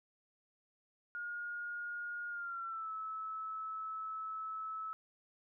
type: tone with pitch glide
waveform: sine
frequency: 1428 to 1301.9 Hz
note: F6 to E6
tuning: +38 to -22 cents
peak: -39 dBFS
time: 1.15-4.93 s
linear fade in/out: 0 ms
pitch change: -160 cents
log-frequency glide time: 2.29-2.91 s
effects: none